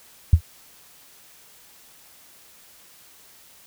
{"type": "tone with exponential decay", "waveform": "sine", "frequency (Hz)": 82.41, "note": "E2", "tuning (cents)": 0, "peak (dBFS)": -6, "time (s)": [0.33, 0.41], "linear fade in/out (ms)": 5, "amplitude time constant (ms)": 17, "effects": ["white hiss -51 dBFS RMS until 3.66 s"]}